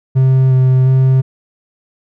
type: tone with vibrato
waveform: triangle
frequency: 130.5 Hz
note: C3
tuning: 4 cents flat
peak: -5 dBFS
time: 0.15-1.22 s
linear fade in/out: 20 ms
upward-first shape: square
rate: 1.4 Hz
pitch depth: 12 cents each way
effects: none